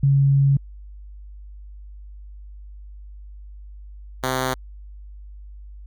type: tone pair in turn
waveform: sine / 5% pulse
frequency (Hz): 138.59 / 129.71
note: C#3 / C3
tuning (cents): 0 / -15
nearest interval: minor second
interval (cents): 115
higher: first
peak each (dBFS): -13 / -10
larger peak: second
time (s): 0.03-0.57 / 4.23-4.54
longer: first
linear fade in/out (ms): 5
effects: added 50 Hz sine -37 dBFS peak until 5.86 s